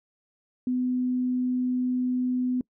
sine tone, 251.4 Hz, B3, 31 cents sharp, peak -23 dBFS, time 0.67-2.61 s, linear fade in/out 2 ms, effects noise-tail reverb RT60 0.1 s tail -24 dB re dry

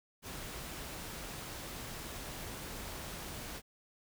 pink noise, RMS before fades -44 dBFS, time 0.22-3.62 s, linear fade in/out 50 ms, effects none

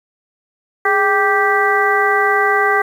harmonic tone with a mistuned harmonic, 392 Hz, G4, in tune, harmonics 1 / 2 / 3 / 4 / 5, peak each -18 / -18 / -18 / -18 / -18 dBFS, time 0.85-2.82 s, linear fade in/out 5 ms, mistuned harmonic 1, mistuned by +97 cents, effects 7-bit

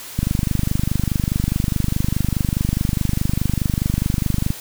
click train, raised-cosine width 5 ms, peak -6 dBFS, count 108, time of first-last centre 0.19-4.505 s, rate 24.8 Hz, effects white hiss -35 dBFS RMS until 4.6 s

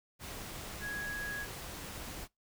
sine tone in noise, 1661.2 Hz, G#6, in tune, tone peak -37 dBFS, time 0.8-1.47 s, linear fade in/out 50 ms, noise pink, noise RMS -44 dBFS, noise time 0.19-2.28 s, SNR +4 dB, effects noise-tail reverb RT60 0.2 s tail -25 dB re dry

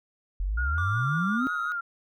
sine exponential sweep, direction up, 42.82 to 272.8 Hz, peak -25 dBFS, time 0.4-1.47 s, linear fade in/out 0 ms
sine tone with vibrato, 1410 Hz, F6, 16 cents sharp, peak -28 dBFS, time 0.57-1.81 s, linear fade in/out 10 ms, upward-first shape triangle, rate 5.5 Hz, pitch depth 48 cents each way
triangle tone with pitch glide, 1175 to 1266.6 Hz, D6 to D#6, +1 to +30 cents, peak -30 dBFS, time 0.78-1.72 s, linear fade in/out 0 ms, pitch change +129 cents, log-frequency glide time 1.36-1.44 s
effects none

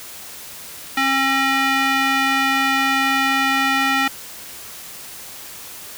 square tone with band-pass filter, 269.6 Hz, C#4, 48 cents flat, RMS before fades -18 dBFS, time 0.97-4.08 s, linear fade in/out 5 ms, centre 2000 Hz, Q 1.3, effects white hiss -36 dBFS RMS until 5.97 s

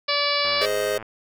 harmonic tone, 577 Hz, D5, 31 cents flat, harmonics 1 / 2 / 3 / 4 / 5 / 6 / 7 / 8 / 9, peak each -27 / -27 / -32 / -27 / -31 / -32 / -28 / -28 / -31 dBFS, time 0.08-0.66 s, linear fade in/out 10 ms
click train, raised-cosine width 0.5 ms, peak -22 dBFS, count 65, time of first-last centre 0.45-1.027 s, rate 111 Hz
square chord, Ab major, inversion none, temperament just, 415.3 / 519.1 / 623 Hz, Ab4 / C5 / Eb5, 0 / -14 / +2 cents, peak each -27 dBFS, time 0.61-0.98 s, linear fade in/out 5 ms
effects none

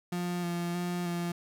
35% pulse tone with vibrato, 174.61 Hz, F3, in tune, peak -29 dBFS, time 0.12-1.32 s, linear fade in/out 5 ms, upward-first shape square, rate 1.6 Hz, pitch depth 18 cents each way, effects none

